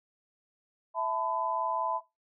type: chord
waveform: sine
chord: E suspended fourth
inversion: none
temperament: equal with one note detuned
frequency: 659.3 / 880 / 1005 Hz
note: E5 / A5 / B5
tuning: 0 / 0 / +30 cents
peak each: -33 / -34 / -31 dBFS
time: 0.94-2.01 s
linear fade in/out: 50 ms
effects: noise-tail reverb RT60 0.2 s tail -17 dB re dry